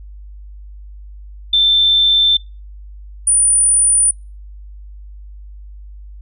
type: tone pair in turn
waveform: sine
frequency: 3552 / 9431 Hz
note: A7 / D9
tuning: +16 / +6 cents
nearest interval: octave + perfect fourth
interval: 1690 cents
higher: second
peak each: -9 dBFS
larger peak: neither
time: 1.53-2.37 / 3.27-4.11 s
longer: neither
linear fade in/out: 5 ms
effects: noise-tail reverb RT60 0.3 s tail -25 dB re dry + added 50 Hz sine -32 dBFS peak until 6.21 s